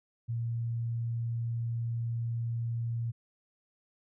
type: tone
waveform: sine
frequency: 116.54 Hz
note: A#2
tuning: in tune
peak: -30 dBFS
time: 0.28-3.12 s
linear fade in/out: 20 ms
effects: none